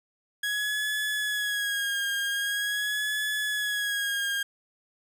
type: tone with vibrato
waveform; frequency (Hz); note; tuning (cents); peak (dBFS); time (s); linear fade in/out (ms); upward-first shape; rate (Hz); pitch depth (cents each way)
30% pulse; 1662; G#6; +1; -24; 0.43-4.43; 5; sine; 0.44; 49
effects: none